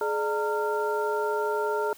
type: tone cluster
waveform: sine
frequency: 422.4 / 598 / 915 / 1386 Hz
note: G#4 / D5 / A#5 / F6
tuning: +29 / +31 / -32 / -14 cents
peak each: -27 / -33 / -30 / -33 dBFS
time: 0.01-1.93 s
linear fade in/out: 2 ms
effects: white hiss -51 dBFS RMS until 1.97 s